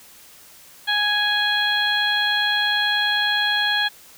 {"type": "harmonic tone", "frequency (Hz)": 830.6, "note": "G#5", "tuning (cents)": 0, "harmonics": [1, 2, 3, 4, 5], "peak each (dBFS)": [-27, -21, -32, -22, -28], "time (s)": [0.87, 3.89], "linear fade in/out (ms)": 20, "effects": ["white hiss -47 dBFS RMS until 4.17 s"]}